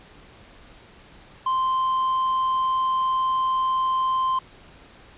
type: tone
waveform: triangle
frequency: 1043 Hz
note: C6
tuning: 6 cents flat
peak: -18 dBFS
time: 1.46-4.39 s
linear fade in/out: 5 ms
effects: pink hiss -49 dBFS RMS until 5.17 s + resampled to 8000 Hz